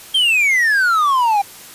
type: exponential sweep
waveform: triangle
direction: down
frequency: 3226 to 784 Hz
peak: -10 dBFS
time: 0.14-1.42 s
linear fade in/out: 10 ms
effects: white hiss -38 dBFS RMS until 1.74 s + resampled to 32000 Hz